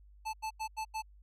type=tone bursts; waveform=square; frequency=875 Hz; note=A5; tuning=10 cents flat; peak=-35 dBFS; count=5; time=0.25-1.023 s; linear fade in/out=20 ms; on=85 ms; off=87 ms; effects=added 50 Hz sine -55 dBFS peak until 1.22 s + low-pass 11000 Hz 12 dB/octave